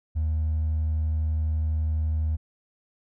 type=tone with hard clipping; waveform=triangle; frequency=78 Hz; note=D#2; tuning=5 cents sharp; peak=-22 dBFS; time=0.15-2.37 s; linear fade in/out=20 ms; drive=2 dB; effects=none